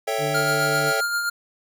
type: chord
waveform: square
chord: A dominant seventh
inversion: none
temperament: equal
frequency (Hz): 440 / 554.4 / 659.3 / 784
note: A4 / C#5 / E5 / G5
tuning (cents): 0 / 0 / 0 / 0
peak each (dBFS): -29 / -29 / -29 / -29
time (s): 0.07-1.01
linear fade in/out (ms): 10
type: harmonic tone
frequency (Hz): 148.8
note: D3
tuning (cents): +23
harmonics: 1 / 2 / 3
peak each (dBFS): -28 / -34 / -38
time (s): 0.18-0.93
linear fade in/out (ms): 50
type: tone with tremolo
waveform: square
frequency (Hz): 1405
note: F6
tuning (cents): +10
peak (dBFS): -21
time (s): 0.34-1.3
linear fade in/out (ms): 10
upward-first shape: sine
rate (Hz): 7.6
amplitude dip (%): 40
effects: none